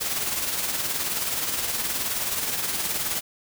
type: noise with tremolo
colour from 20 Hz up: white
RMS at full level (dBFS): -25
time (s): 0-3.21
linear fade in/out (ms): 20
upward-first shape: triangle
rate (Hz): 19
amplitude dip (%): 50
effects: none